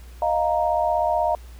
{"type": "chord", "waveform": "sine", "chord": "Eb suspended second", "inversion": "none", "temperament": "equal", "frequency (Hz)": [622.3, 698.5, 932.3], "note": ["Eb5", "F5", "Bb5"], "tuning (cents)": [0, 0, 0], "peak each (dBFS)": [-23, -22, -24], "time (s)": [0.22, 1.35], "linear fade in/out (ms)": 2, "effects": ["added 60 Hz sine -39 dBFS peak until 1.59 s", "pink hiss -52 dBFS RMS until 1.59 s"]}